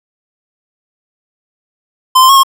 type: tone with pitch steps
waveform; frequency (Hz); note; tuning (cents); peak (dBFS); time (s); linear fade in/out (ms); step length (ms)
square; 1033 / 1042 / 1094 / 1077; C6 / C6 / C#6 / C6; -22 / -7 / -23 / +50; -4; 2.15-2.434; 10; 71
effects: none